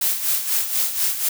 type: noise with tremolo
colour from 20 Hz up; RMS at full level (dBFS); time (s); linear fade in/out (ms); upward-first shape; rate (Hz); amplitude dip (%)
blue; -19; 0.01-1.29; 5; sine; 4.1; 65
effects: none